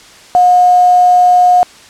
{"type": "tone with quantisation", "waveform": "sine", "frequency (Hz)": 720, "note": "F#5", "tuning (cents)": -47, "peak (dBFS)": -4, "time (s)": [0.35, 1.63], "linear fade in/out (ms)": 0, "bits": 4, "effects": ["white hiss -38 dBFS RMS until 1.89 s", "low-pass 7000 Hz 12 dB/octave"]}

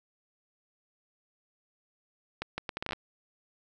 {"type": "accelerating click train", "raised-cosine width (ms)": 0.3, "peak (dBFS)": -17, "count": 10, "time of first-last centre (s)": [2.42, 2.932], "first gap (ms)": 160, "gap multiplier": 0.7, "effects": []}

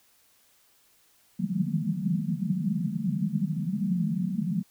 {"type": "band-pass noise", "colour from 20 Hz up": "white", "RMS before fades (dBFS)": -28, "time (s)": [1.39, 4.63], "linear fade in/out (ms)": 10, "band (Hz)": [150, 220], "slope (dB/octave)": 96, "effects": ["white hiss -63 dBFS RMS until 4.7 s"]}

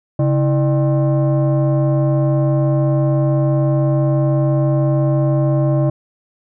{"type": "tone with frequency modulation", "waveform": "sine", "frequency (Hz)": 137.7, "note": "C#3", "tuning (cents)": -11, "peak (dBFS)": -11, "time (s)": [0.19, 5.9], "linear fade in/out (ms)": 5, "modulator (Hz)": 463, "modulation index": 0.82, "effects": ["tanh soft clip ceiling -8 dBFS"]}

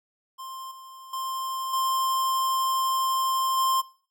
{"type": "tone with level steps", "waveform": "square", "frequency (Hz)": 1052, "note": "C6", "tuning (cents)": 9, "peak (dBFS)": [-37, -44, -30, -24, -22], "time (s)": [0.38, 3.82], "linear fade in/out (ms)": 20, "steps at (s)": [0.71, 1.13, 1.73, 3.57], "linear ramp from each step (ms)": 5, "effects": ["noise-tail reverb RT60 0.4 s tail -17 dB re dry"]}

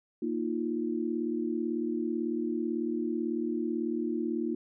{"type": "chord", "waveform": "sine", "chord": "Bb suspended fourth", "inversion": "none", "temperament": "equal", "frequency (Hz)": [233.1, 311.1, 349.2], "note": ["Bb3", "Eb4", "F4"], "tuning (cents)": [0, 0, 0], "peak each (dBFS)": -33, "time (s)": [0.22, 4.55], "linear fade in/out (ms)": 5, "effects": []}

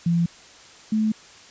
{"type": "tone pair in turn", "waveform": "sine", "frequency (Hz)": [170, 217.1], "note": ["F3", "A3"], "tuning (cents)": [-46, -23], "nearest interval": "major third", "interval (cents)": 423, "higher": "second", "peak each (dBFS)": [-17, -18], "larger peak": "first", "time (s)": [[0.06, 0.26], [0.92, 1.12]], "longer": "neither", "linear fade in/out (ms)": 5, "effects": ["white hiss -47 dBFS RMS until 1.5 s", "resampled to 16000 Hz"]}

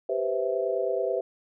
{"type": "chord", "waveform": "sine", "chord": "C major seventh", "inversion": "second", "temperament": "equal with one note detuned", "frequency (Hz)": [392, 493.9, 523.3, 657.4], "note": ["G4", "B4", "C5", "E5"], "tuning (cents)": [0, 0, 0, -5], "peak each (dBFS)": -30, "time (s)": [0.09, 1.21], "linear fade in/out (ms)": 5, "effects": []}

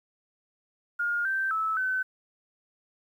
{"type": "tone with pitch steps", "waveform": "sine", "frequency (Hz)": [1420, 1560, 1306, 1520], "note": ["F6", "G6", "E6", "F#6"], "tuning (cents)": [28, -9, -17, 46], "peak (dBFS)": -25, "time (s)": [0.99, 2.03], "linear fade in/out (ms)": 10, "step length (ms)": 260, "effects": ["10-bit"]}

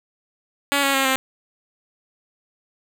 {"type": "tone with pitch steps", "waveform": "5% pulse", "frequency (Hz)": [282, 275.7, 269.6, 263.6], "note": ["C#4", "C#4", "C#4", "C4"], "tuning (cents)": [30, -9, -48, 13], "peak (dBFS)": -6, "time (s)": [0.72, 1.16], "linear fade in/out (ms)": 0, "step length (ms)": 110, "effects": []}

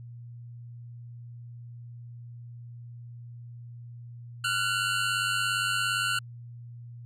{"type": "tone pair together", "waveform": "25% pulse", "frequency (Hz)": [1382.6, 1480], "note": ["F6", "F#6"], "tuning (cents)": [-18, 0], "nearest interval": "minor second", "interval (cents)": 118, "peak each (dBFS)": -25, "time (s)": [4.44, 6.19], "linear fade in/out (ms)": 5, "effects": ["added 119 Hz sine -41 dBFS peak until 7.05 s", "low-pass 11000 Hz 12 dB/octave"]}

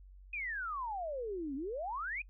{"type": "exponential two-way sweep", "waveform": "sine", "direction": "down then up", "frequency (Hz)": [2536, 261.6, 2536], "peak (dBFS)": -36, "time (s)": [0.33, 2.22], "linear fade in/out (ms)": 5, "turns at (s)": 1.55, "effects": ["noise-tail reverb RT60 0.1 s tail -26 dB re dry", "added 47 Hz sine -52 dBFS peak until 2.29 s"]}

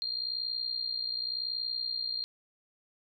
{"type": "tone with amplitude modulation", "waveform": "sine", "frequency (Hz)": 4200, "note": "C8", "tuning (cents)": 6, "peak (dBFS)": -28, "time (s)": [0.02, 2.24], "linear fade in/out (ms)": 0, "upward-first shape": "sine", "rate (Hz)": 60.9, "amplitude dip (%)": 75, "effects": []}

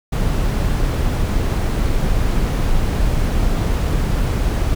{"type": "noise", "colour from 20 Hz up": "brown", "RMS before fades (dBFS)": -17, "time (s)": [0.12, 4.75], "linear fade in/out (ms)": 10, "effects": []}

